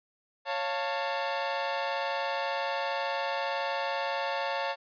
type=chord; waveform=sawtooth; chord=Db augmented; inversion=none; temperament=equal with one note detuned; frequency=554.4 / 698.5 / 891.3 Hz; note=Db5 / F5 / A5; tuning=0 / 0 / +22 cents; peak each=-29 / -32 / -29 dBFS; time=0.45-4.76 s; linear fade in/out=50 ms; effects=resampled to 11025 Hz